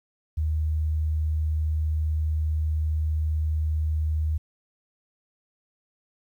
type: tone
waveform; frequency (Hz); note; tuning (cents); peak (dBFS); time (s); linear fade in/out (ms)
sine; 77.6; D#2; -4; -22; 0.37-4.38; 10
effects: 10-bit